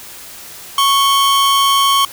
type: tone pair together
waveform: 45% pulse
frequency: 1105 / 3101 Hz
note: C#6 / G7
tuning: -6 / -19 cents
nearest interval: octave + tritone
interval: 1787 cents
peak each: -11 / -16 dBFS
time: 0.78-2.05 s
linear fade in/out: 2 ms
effects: white hiss -34 dBFS RMS until 2.12 s